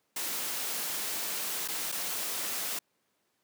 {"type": "noise with dropouts", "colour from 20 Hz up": "white", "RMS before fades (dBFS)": -34, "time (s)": [0.16, 2.79], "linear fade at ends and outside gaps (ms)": 5, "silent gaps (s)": [[1.678, 1.684], [1.918, 1.922]], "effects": ["pink hiss -75 dBFS RMS until 3.43 s", "high-pass 200 Hz 12 dB/octave"]}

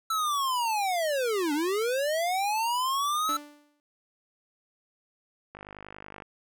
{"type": "linear two-way sweep", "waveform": "square", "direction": "down then up", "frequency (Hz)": [1330, 282.2, 1330], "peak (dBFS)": -26, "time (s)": [0.1, 3.37], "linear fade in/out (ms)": 5, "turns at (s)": 1.53}
{"type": "tone with exponential decay", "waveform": "sawtooth", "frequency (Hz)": 293.8, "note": "D4", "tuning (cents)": 1, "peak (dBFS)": -29, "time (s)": [3.29, 3.8], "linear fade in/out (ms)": 1, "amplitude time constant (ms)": 110}
{"type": "click train", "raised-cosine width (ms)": 0.5, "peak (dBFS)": -27, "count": 35, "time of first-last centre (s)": [5.55, 6.222], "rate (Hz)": 50.6}
{"effects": []}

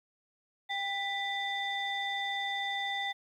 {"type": "tone cluster", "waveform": "sine", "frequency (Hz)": [795, 1982, 3559], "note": ["G5", "B6", "A7"], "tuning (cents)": [24, 6, 19], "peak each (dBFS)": [-35, -34, -36], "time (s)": [0.69, 3.13], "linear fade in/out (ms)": 20, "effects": ["tanh soft clip ceiling -25 dBFS", "11-bit"]}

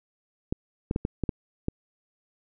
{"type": "clicks", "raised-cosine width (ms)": 3, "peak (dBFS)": -13, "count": 7, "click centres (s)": [0.525, 0.911, 0.961, 1.051, 1.237, 1.292, 1.684], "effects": []}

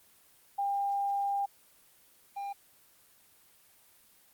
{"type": "tone pair in turn", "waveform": ["sine", "triangle"], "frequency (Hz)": [800, 800], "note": ["G5", "G5"], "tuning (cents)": [35, 35], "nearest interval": "unison", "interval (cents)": 0, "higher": "neither", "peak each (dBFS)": [-28, -33], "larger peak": "first", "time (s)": [[0.58, 1.46], [2.36, 2.53]], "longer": "first", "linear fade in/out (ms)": 10, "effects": ["white hiss -62 dBFS RMS until 4.33 s", "Opus 24 kbps"]}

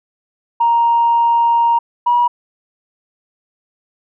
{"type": "tone pair in turn", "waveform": "sine", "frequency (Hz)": [935, 963], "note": ["A#5", "B5"], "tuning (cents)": [5, -44], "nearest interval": "minor second", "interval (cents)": 51, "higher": "second", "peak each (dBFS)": -9, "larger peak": "neither", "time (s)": [[0.6, 1.79], [2.06, 2.28]], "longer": "first", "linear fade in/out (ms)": 10, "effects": ["tanh soft clip ceiling -5 dBFS"]}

